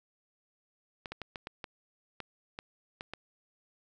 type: clicks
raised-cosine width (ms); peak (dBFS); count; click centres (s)
0.3; -23; 10; 1.058 / 1.12 / 1.217 / 1.358 / 1.471 / 1.642 / 2.203 / 2.589 / 3.009 / 3.136
effects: none